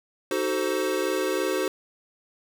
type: chord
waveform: square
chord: D# diminished seventh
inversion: none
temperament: equal with one note detuned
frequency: 311.1 / 376.9 / 440 / 523.3 Hz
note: D#4 / F#4 / A4 / C5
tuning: 0 / +32 / 0 / 0 cents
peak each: -32 / -28 / -32 / -30 dBFS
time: 0.31-1.68 s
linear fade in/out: 2 ms
effects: none